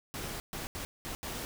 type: noise bursts at uneven times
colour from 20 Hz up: pink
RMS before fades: -39 dBFS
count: 5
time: 0.14-0.4 / 0.53-0.67 / 0.75-0.85 / 1.05-1.15 / 1.23-1.45 s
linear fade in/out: 0 ms
effects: none